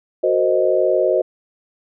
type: chord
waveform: sine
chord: C half-diminished seventh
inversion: second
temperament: equal with one note detuned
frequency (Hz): 370 / 462.1 / 523.3 / 622.3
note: Gb4 / Bb4 / C5 / Eb5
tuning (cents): 0 / -15 / 0 / 0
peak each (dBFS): -19 / -23 / -18 / -18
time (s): 0.23-1.22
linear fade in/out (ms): 10
effects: none